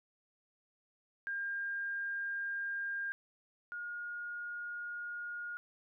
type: tone pair in turn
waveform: sine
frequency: 1605 / 1429.9 Hz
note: G6 / F6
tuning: +40 / +40 cents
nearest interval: major second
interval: 200 cents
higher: first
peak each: -35 / -39 dBFS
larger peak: first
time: 1.27-3.12 / 3.72-5.57 s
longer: neither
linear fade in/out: 0 ms
effects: none